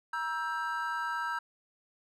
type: chord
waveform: triangle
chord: E diminished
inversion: second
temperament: just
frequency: 949.3 / 1318.5 / 1582.2 Hz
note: Bb5 / E6 / G6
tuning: +31 / 0 / +16 cents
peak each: -34 dBFS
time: 0.13-1.39 s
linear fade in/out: 5 ms
effects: none